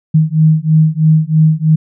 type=beating tone pair; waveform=sine; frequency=155.56 / 158.66 Hz; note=D#3 / D#3; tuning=0 / +34 cents; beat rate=3.1 Hz; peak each=-10 dBFS; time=0.14-1.76 s; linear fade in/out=10 ms; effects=none